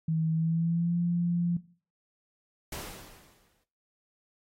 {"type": "tone with pitch glide", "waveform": "sine", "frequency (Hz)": [160.5, 173.02], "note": ["E3", "F3"], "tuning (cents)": [-46, -16], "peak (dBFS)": -25, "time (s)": [0.08, 1.57], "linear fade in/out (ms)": 5, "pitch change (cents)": 130, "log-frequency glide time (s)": [0.32, 0.97]}
{"type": "noise with exponential decay", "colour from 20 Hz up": "pink", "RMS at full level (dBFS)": -36, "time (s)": [2.72, 3.64], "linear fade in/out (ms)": 5, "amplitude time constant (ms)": 200}
{"effects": ["noise-tail reverb RT60 0.4 s tail -17 dB re dry", "AAC 48 kbps"]}